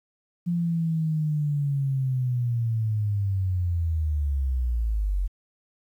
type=linear sweep; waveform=sine; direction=down; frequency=174.61 to 44.3 Hz; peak=-22 dBFS; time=0.46-5.28 s; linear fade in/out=20 ms; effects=10-bit